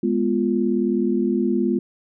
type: chord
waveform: sine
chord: F diminished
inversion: first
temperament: equal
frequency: 207.7 / 246.9 / 349.2 Hz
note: Ab3 / Cb4 / F4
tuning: 0 / 0 / 0 cents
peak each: -22 dBFS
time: 0.03-1.79 s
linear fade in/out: 5 ms
effects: none